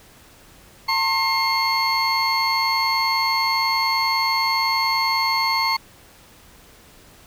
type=tone cluster; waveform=triangle; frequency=905 / 1074 / 2125 / 4399 Hz; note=A5 / C6 / C7 / C#8; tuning=+48 / +45 / +26 / -14 cents; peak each=-22 dBFS; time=0.88-5.77 s; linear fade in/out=10 ms; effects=pink hiss -49 dBFS RMS until 7.26 s